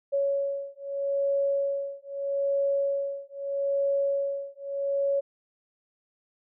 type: beating tone pair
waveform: sine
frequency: 557 / 557.79 Hz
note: C#5 / C#5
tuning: +8 / +11 cents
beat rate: 0.79 Hz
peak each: -28 dBFS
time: 0.12-5.21 s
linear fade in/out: 20 ms
effects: none